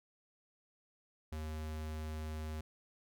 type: tone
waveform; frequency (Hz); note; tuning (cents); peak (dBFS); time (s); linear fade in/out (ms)
square; 77.78; D#2; 0; -40; 1.32-2.61; 5
effects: none